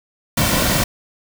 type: noise with comb filter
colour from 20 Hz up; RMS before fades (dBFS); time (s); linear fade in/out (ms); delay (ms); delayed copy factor
pink; -17; 0.37-0.84; 5; 2.4; -0.55
effects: none